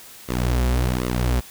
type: tone with flanger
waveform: sawtooth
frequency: 61.74 Hz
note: B1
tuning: in tune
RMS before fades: -21 dBFS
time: 0.28-1.41 s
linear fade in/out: 20 ms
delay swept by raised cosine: 1.2 to 6.7 ms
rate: 1.3 Hz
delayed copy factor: -0.95
effects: white hiss -43 dBFS RMS until 1.5 s